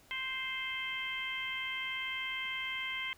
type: harmonic tone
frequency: 523.3 Hz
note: C5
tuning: in tune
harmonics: 2 / 3 / 4 / 5 / 6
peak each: -46 / -47 / -37 / -45 / -41 dBFS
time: 0.11-3.13 s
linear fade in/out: 0 ms
effects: pink hiss -62 dBFS RMS until 3.17 s